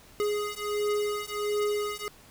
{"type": "beating tone pair", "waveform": "square", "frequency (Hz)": [415.3, 416.7], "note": ["G#4", "G#4"], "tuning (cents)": [0, 6], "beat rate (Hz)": 1.4, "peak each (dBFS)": -31, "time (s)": [0.2, 2.08], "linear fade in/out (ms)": 0, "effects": ["pink hiss -54 dBFS RMS until 2.3 s"]}